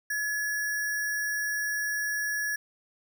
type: tone with sample-and-hold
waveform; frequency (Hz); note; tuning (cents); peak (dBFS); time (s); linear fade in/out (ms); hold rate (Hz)
sine; 1700; G#6; +40; -27; 0.1-2.56; 5; 7350
effects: none